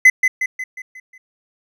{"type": "tone with echo", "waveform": "triangle", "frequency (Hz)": 2031, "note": "B6", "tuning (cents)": 48, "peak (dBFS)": -3, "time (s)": [0.05, 0.1], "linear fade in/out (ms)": 5, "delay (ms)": 180, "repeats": 6, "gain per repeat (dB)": -6, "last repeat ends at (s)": 1.18, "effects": []}